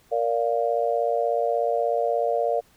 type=chord; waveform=sine; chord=Bb major; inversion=none; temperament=just; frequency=466.2 / 582.7 / 699.2 Hz; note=Bb4 / D5 / F5; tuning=0 / -14 / +2 cents; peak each=-25 dBFS; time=0.11-2.61 s; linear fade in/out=20 ms; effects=pink hiss -59 dBFS RMS until 2.76 s